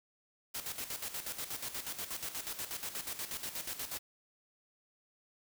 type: noise with tremolo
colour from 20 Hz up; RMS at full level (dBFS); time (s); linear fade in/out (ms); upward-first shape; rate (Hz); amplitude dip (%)
white; -39; 0.54-3.99; 10; square; 8.3; 65
effects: none